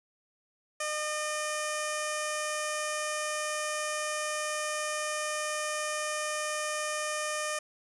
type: tone with low-pass filter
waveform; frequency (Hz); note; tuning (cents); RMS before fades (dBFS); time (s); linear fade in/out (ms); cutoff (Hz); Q
15% pulse; 607; D#5; -43; -33; 0.8-7.59; 5; 8600; 4.2
effects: none